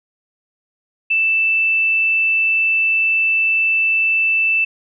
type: tone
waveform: sine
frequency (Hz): 2649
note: E7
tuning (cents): +8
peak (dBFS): -13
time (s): 1.1-4.65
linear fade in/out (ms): 10
effects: none